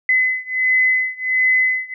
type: beating tone pair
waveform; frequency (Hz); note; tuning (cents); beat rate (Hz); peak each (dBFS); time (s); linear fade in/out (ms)
sine; 2026 / 2027.4; B6 / B6; +44 / +45; 1.4; -17 / -18; 0.09-1.94; 2
effects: none